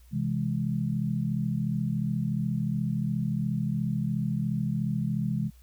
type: chord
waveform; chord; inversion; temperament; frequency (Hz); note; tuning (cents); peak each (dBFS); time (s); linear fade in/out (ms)
sine; C augmented; none; equal; 130.81 / 164.81 / 207.7; C3 / E3 / G#3; 0 / 0 / 0; -30; 0.11-5.51; 50
effects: added 60 Hz sine -51 dBFS peak until 5.62 s + white hiss -64 dBFS RMS until 5.62 s